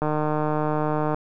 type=click train; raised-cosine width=1 ms; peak=-11 dBFS; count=172; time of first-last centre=0.02-1.145 s; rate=152 Hz; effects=none